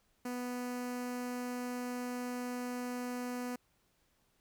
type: tone with notch filter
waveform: sawtooth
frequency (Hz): 246.9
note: B3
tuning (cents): 0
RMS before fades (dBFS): -39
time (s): 0.25-3.56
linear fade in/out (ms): 5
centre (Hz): 3500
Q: 1.8
effects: pink hiss -74 dBFS RMS until 4.4 s